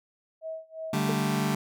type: tone with tremolo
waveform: sine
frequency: 642 Hz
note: E5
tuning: 46 cents flat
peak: -32 dBFS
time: 0.41-1.11 s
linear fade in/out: 50 ms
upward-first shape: sine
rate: 2.8 Hz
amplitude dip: 95%
type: chord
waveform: sawtooth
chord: D suspended fourth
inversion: none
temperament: just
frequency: 146.83 / 195.78 / 220.2 Hz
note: D3 / G3 / A3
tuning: 0 / -2 / +2 cents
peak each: -25 dBFS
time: 0.93-1.55 s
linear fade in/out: 5 ms
type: tone with exponential decay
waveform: sine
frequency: 440 Hz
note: A4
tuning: in tune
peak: -25 dBFS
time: 1.09-1.17 s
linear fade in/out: 5 ms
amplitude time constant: 17 ms
effects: none